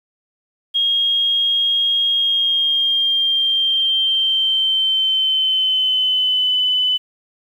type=tone with pitch glide; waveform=sine; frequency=3260 to 3007 Hz; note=G#7 to F#7; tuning=-33 to +27 cents; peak=-14 dBFS; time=0.74-6.98 s; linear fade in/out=20 ms; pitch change=-140 cents; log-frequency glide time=2.1-6.54 s; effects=8-bit